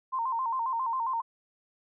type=tone with vibrato; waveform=sine; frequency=980 Hz; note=B5; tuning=14 cents flat; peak=-27 dBFS; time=0.12-1.22 s; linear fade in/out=20 ms; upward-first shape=square; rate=7.4 Hz; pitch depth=110 cents each way; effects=none